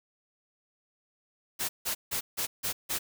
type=noise bursts; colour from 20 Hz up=white; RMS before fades=-31 dBFS; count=6; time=1.59-2.99 s; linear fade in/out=20 ms; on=100 ms; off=160 ms; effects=none